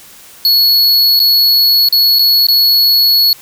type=tone with dropouts; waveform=square; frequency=4373 Hz; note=C#8; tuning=24 cents flat; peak=-7 dBFS; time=0.45-3.33 s; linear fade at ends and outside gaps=1 ms; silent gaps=1.193-1.2 / 1.887-1.925 / 2.187-2.192 / 2.468-2.485 s; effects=white hiss -38 dBFS RMS until 3.41 s